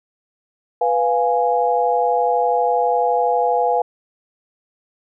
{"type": "chord", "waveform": "sine", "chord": "F diminished", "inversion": "second", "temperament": "equal", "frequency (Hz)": [493.9, 698.5, 830.6], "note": ["Cb5", "F5", "Ab5"], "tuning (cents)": [0, 0, 0], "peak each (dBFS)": -19, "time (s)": [0.81, 3.82], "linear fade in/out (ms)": 5, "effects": []}